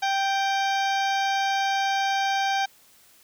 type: harmonic tone with a mistuned harmonic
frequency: 784 Hz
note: G5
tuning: in tune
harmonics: 1 / 2 / 3 / 4 / 5 / 6 / 7 / 8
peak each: -23 / -29 / -33 / -35 / -37 / -39 / -40 / -41 dBFS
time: 0.02-2.66 s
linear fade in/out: 10 ms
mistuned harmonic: 5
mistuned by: -71 cents
effects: white hiss -56 dBFS RMS until 3.23 s